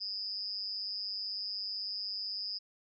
sine tone with amplitude modulation, 4978 Hz, D#8, in tune, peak -31 dBFS, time 0-2.59 s, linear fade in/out 20 ms, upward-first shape sine, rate 202 Hz, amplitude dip 100%, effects none

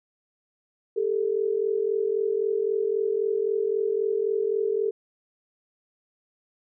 sine tone pair together, 401.5 / 445.3 Hz, G4 / A4, +41 / +21 cents, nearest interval major second, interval 180 cents, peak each -25 dBFS, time 0.96-4.91 s, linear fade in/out 10 ms, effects none

